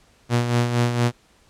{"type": "tone with tremolo", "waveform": "sawtooth", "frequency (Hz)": 120.3, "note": "B2", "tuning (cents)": -45, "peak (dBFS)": -12, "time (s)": [0.29, 1.12], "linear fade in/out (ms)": 50, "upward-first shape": "sine", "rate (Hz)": 4.3, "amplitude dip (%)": 55, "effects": ["pink hiss -57 dBFS RMS until 1.49 s", "low-pass 9000 Hz 12 dB/octave"]}